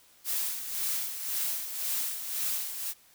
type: noise with tremolo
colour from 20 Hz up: blue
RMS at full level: -30 dBFS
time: 0.24-2.94 s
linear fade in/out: 50 ms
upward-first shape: sine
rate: 1.9 Hz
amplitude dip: 60%
effects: white hiss -60 dBFS RMS until 3.14 s